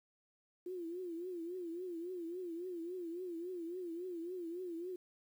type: tone with vibrato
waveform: sine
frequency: 349.2 Hz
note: F4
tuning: in tune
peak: -40 dBFS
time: 0.66-4.96 s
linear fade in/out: 5 ms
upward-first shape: triangle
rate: 3.6 Hz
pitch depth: 130 cents each way
effects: 11-bit